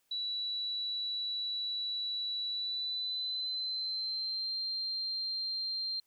sine tone with pitch glide, 3936 to 4170 Hz, B7 to C8, -7 to -7 cents, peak -33 dBFS, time 0.11-6 s, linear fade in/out 5 ms, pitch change +100 cents, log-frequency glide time 2.48-4.55 s, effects white hiss -75 dBFS RMS until 6.06 s

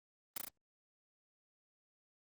white noise with echo, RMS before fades -38 dBFS, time 0.36-0.38 s, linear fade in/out 5 ms, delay 35 ms, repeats 3, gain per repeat -2 dB, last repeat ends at 0.485 s, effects Opus 32 kbps

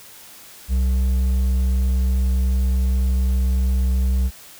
triangle tone with hard clipping, 64.1 Hz, C2, 35 cents flat, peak -17 dBFS, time 0.68-4.31 s, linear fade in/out 50 ms, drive 8 dB, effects white hiss -43 dBFS RMS until 4.59 s

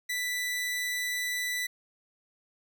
sawtooth tone, 1979 Hz, B6, 3 cents sharp, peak -26 dBFS, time 0.09-1.67 s, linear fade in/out 10 ms, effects none

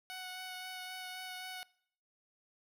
10% pulse tone with vibrato, 740 Hz, F#5, in tune, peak -34 dBFS, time 0.1-1.63 s, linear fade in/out 0 ms, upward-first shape sine, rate 3.8 Hz, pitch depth 11 cents each way, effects noise-tail reverb RT60 0.6 s tail -22 dB re dry

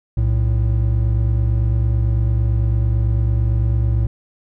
triangle tone pair together, 62.63 / 111.6 Hz, B1 / A2, +25 / +25 cents, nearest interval minor seventh, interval 1000 cents, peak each -15 dBFS, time 0.17-4.07 s, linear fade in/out 5 ms, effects none

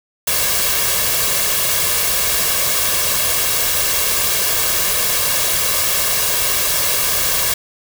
white noise with comb filter, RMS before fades -17 dBFS, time 0.27-7.54 s, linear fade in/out 5 ms, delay 1.8 ms, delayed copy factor +0.6, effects none

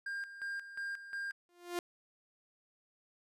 triangle tone with tremolo, 1603 Hz, G6, 38 cents sharp, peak -35 dBFS, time 0.06-1.32 s, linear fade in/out 5 ms, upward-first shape square, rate 2.8 Hz, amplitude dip 70%
sawtooth tone with exponential growth, 350.5 Hz, F4, 6 cents sharp, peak -28 dBFS, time 1.49-1.79 s, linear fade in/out 1 ms, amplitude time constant 64 ms
effects resampled to 32000 Hz

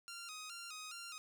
10% pulse tone with vibrato, 1318.5 Hz, E6, in tune, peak -38 dBFS, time 0.08-1.18 s, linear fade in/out 0 ms, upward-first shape square, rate 2.4 Hz, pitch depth 86 cents each way, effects none

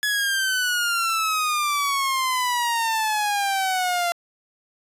sawtooth exponential sweep, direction down, 1700 to 687 Hz, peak -17 dBFS, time 0.03-4.12 s, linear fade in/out 0 ms, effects resampled to 32000 Hz

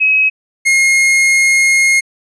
sine / 45% pulse tone pair in turn, 2552 / 2146 Hz, D#7 / C7, +43 / +43 cents, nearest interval minor third, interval 300 cents, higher first, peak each -8 dBFS, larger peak neither, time 0-0.3 / 0.65-2.01 s, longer second, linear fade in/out 20 ms, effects resampled to 24000 Hz

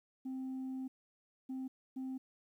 sine tone bursts at uneven times, 261.6 Hz, C4, in tune, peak -36 dBFS, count 3, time 0.25-0.88 / 1.49-1.68 / 1.96-2.18 s, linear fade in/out 10 ms, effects tanh soft clip ceiling -37 dBFS + 12-bit

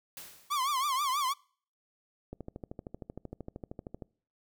white noise with exponential decay, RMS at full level -43 dBFS, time 0.17-0.77 s, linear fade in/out 1 ms, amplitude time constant 130 ms
45% pulse tone with vibrato, 1100 Hz, C#6, 14 cents flat, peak -28 dBFS, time 0.5-1.34 s, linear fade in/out 20 ms, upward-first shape triangle, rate 6.2 Hz, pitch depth 170 cents each way
click train, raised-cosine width 2 ms, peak -27 dBFS, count 23, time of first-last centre 2.33-4.022 s, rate 13 Hz
effects noise-tail reverb RT60 0.5 s tail -26 dB re dry

